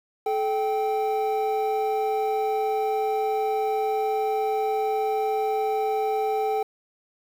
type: tone pair together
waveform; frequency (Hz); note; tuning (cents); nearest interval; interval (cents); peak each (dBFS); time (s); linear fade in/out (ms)
triangle; 431.7 / 780.8; A4 / G5; -33 / -7; minor seventh; 1026; -23; 0.26-6.63; 5
effects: 8-bit